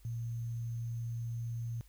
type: tone with sample-and-hold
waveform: sine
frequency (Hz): 116.54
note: A#2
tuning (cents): 0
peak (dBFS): -35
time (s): 0.05-1.81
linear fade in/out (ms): 0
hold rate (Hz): 6300
effects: added 50 Hz sine -57 dBFS peak until 1.88 s + white hiss -68 dBFS RMS until 1.88 s